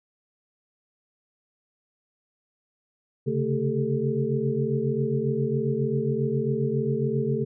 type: tone cluster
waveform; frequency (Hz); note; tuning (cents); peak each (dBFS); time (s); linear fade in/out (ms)
sine; 133.9 / 141.3 / 222.7 / 399 / 442.3; C3 / C#3 / A3 / G4 / A4; +40 / +34 / +21 / +31 / +9; -29; 3.26-7.45; 20
effects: none